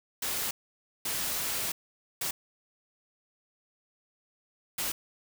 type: noise bursts at uneven times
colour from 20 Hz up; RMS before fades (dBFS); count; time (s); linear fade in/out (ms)
white; -32; 4; 0.22-0.51 / 1.05-1.72 / 2.21-2.31 / 4.78-4.92; 5
effects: none